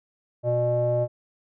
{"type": "tone with low-pass filter", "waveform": "square", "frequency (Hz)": 121.1, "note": "B2", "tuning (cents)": -34, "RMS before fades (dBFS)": -23, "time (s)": [0.43, 1.08], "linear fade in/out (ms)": 50, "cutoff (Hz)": 630, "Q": 9.1, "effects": []}